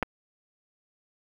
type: clicks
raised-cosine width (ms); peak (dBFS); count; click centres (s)
0.5; -10 / -20; 2; 0.027 / 0.031
effects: 8-bit